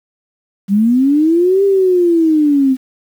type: linear two-way sweep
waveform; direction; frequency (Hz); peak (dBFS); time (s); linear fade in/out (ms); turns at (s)
sine; up then down; 190.4 to 399.9 to 256.3; -8; 0.68-2.77; 50; 1.64
effects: 7-bit